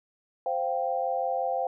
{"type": "chord", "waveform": "sine", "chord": "C suspended fourth", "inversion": "none", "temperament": "equal", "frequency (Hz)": [523.3, 698.5, 784], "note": ["C5", "F5", "G5"], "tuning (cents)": [0, 0, 0], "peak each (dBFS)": -30, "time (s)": [0.46, 1.67], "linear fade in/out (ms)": 2, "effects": []}